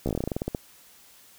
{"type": "slowing click train", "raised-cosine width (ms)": 2, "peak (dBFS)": -14, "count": 15, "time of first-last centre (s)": [0.06, 0.548], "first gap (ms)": 14, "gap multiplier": 1.13, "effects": ["white hiss -54 dBFS RMS until 1.38 s"]}